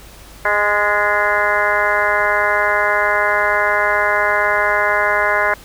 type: harmonic tone with a mistuned harmonic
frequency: 206.5 Hz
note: G#3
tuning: 10 cents flat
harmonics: 2 / 3 / 4 / 5 / 6 / 7 / 8 / 9 / 10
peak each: -26 / -20 / -24 / -20 / -26 / -20 / -20 / -26 / -23 dBFS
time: 0.45-5.54 s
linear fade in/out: 2 ms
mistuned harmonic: 8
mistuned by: +32 cents
effects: added 50 Hz sine -41 dBFS peak until 5.64 s + pink hiss -41 dBFS RMS until 5.64 s